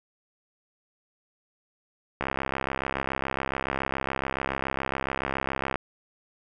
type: click train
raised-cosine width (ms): 0.5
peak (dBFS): -12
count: 239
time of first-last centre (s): 2.21-5.757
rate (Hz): 67.1
effects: none